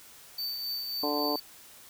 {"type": "tone with tremolo", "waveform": "square", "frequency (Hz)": 4565, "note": "D8", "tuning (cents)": -50, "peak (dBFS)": -31, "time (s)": [0.38, 1.4], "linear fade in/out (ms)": 5, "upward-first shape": "triangle", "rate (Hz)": 3.7, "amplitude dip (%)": 40}
{"type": "harmonic tone", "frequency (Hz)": 147.1, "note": "D3", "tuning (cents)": 3, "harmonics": [2, 3, 4, 5, 6, 7], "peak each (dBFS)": [-32, -34, -35, -36, -37, -37], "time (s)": [1.03, 1.36], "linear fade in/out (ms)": 2}
{"effects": ["white hiss -52 dBFS RMS until 1.89 s"]}